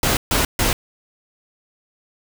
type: noise bursts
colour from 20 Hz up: pink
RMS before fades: -18 dBFS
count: 3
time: 0.03-0.73 s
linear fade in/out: 2 ms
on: 140 ms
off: 140 ms
effects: none